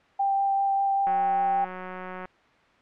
sine tone with vibrato, 788 Hz, G5, 9 cents sharp, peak -21 dBFS, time 0.19-1.65 s, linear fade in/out 10 ms, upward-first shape sine, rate 5.1 Hz, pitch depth 8 cents each way
click train, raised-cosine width 0.5 ms, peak -22 dBFS, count 219, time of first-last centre 1.07-2.255 s, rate 184 Hz
effects white hiss -58 dBFS RMS until 2.81 s + low-pass 2000 Hz 12 dB/octave

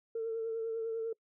sine tone with vibrato, 451.9 Hz, A4, 46 cents sharp, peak -32 dBFS, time 0.15-1.13 s, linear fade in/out 5 ms, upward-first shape triangle, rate 10 Hz, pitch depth 33 cents each way, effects noise-tail reverb RT60 0.1 s tail -26 dB re dry + tanh soft clip ceiling -28 dBFS

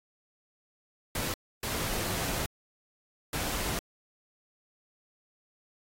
pink noise bursts at uneven times, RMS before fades -33 dBFS, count 3, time 1.15-1.34 / 1.63-2.46 / 3.33-3.79 s, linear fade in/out 2 ms, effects AAC 48 kbps

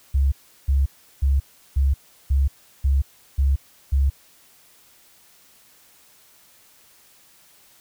sine tone bursts, 68.5 Hz, C#2, 20 cents flat, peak -15 dBFS, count 8, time 0.14-4.1 s, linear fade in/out 10 ms, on 180 ms, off 360 ms, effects white hiss -54 dBFS RMS until 7.8 s

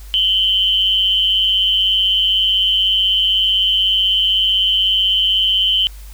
sine tone with amplitude modulation, 3059 Hz, G7, 43 cents flat, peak -9 dBFS, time 0.14-5.87 s, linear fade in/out 0 ms, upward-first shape sine, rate 198 Hz, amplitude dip 65%, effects added 50 Hz sine -32 dBFS peak until 6.13 s + white hiss -45 dBFS RMS until 6.13 s

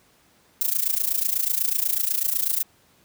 violet noise with amplitude modulation, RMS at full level -20 dBFS, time 0.61-2.63 s, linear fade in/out 0 ms, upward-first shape sine, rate 28.1 Hz, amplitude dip 85%, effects pink hiss -59 dBFS RMS until 3.04 s + high-pass 80 Hz 12 dB/octave

